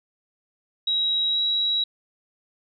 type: tone with pitch glide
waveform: sine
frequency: 3845 to 3874 Hz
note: B7 to B7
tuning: -47 to -34 cents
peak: -20 dBFS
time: 0.87-1.84 s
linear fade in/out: 5 ms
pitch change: +13 cents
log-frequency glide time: 1.3-1.39 s
effects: none